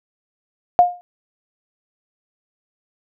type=tone with exponential decay; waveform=sine; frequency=710 Hz; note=F5; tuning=28 cents sharp; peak=-4 dBFS; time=0.79-1.01 s; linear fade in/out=0 ms; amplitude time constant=46 ms; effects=none